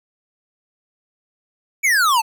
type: exponential sweep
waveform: square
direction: down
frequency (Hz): 2348 to 853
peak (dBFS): -14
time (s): 1.83-2.22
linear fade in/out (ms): 20
effects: none